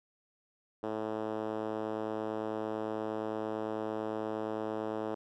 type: tone with band-pass filter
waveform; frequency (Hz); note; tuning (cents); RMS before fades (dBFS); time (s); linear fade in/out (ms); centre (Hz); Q
5% pulse; 108.8; A2; -19; -36; 0.83-5.15; 5; 400; 1.2
effects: none